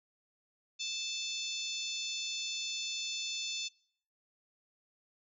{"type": "harmonic tone with a mistuned harmonic", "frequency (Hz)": 877, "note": "A5", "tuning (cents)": -6, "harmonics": [3, 4, 5, 6, 7, 8], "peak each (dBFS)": [-42, -39, -43, -44, -44, -46], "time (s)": [0.79, 3.69], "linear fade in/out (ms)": 20, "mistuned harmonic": 4, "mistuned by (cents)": 18, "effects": ["noise-tail reverb RT60 0.6 s tail -26 dB re dry"]}